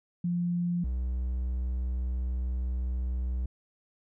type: tone pair in turn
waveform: sine / triangle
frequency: 174.61 / 62.42 Hz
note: F3 / B1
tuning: 0 / +19 cents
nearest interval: octave + tritone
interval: 1781 cents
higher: first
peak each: -26 dBFS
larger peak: neither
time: 0.24-0.84 / 0.84-3.46 s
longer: second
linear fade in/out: 5 ms
effects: none